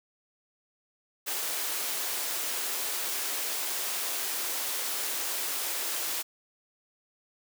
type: high-pass noise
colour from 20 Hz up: white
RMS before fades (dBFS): -32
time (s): 1.26-6.23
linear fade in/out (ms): 20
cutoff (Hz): 310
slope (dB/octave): 24
effects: none